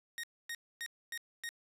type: tone bursts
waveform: sawtooth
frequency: 1864.7 Hz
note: A#6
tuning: in tune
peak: -35 dBFS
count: 5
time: 0.18-1.49 s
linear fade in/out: 0 ms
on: 54 ms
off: 260 ms
effects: resampled to 32000 Hz